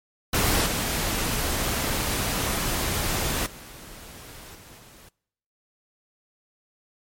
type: noise with level steps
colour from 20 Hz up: pink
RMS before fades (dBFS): -22 / -26 / -43 / -47 / -49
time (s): 0.33-5.09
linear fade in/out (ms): 5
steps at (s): 0.66 / 3.46 / 4.55 / 4.78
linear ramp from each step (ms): 2
effects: noise-tail reverb RT60 0.8 s tail -25 dB re dry + MP3 64 kbps